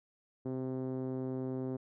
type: tone with low-pass filter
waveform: 5% pulse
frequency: 130 Hz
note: C3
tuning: 11 cents flat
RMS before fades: -37 dBFS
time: 0.45-1.77 s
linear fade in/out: 10 ms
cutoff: 330 Hz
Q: 1.6
effects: none